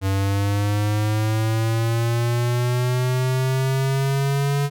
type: linear sweep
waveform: square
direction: up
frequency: 96.1 to 142.9 Hz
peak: -19 dBFS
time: 0.01-4.7 s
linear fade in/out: 50 ms
effects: none